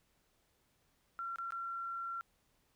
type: tone with dropouts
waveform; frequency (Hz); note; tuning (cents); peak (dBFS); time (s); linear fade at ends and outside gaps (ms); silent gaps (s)
sine; 1365; F6; -40; -38; 1.19-2.21; 0; 1.359-1.385 / 1.506-1.522
effects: pink hiss -75 dBFS RMS until 2.75 s